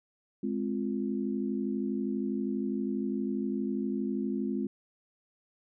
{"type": "chord", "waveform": "sine", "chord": "F minor", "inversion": "first", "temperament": "just", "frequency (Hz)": [209.5, 261.9, 349.2], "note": ["Ab3", "C4", "F4"], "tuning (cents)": [15, 2, 0], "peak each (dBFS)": [-32, -33, -36], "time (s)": [0.43, 4.67], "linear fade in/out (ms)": 5, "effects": []}